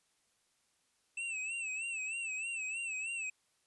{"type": "tone with vibrato", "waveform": "square", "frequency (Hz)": 2642, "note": "E7", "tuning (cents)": 3, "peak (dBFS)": -37, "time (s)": [1.17, 3.3], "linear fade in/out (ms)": 5, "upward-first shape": "sine", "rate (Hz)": 3.2, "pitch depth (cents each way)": 84, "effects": ["white hiss -75 dBFS RMS until 3.66 s", "resampled to 24000 Hz"]}